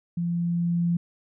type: tone with level ramp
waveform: sine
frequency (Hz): 171.7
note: F3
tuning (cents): -29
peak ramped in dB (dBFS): -24 to -20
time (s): 0.17-0.97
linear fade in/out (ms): 5
effects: none